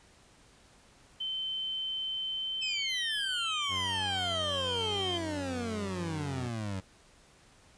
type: tone with pitch glide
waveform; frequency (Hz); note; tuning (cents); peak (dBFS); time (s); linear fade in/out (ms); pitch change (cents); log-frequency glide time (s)
sine; 3081 to 3144; G7 to G7; -31 to +4; -32; 1.2-5.18; 10; +35; 2.36-4.07
type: exponential sweep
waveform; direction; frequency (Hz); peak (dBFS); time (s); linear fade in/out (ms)
25% pulse; down; 2637 to 92.2; -30; 2.61-6.81; 20
type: tone with vibrato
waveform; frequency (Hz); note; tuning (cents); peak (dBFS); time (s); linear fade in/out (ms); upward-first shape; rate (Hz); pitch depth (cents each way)
sawtooth; 92.5; F#2; 0; -35; 3.68-6.51; 50; sine; 0.95; 29
effects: pink hiss -60 dBFS RMS until 7.77 s + resampled to 22050 Hz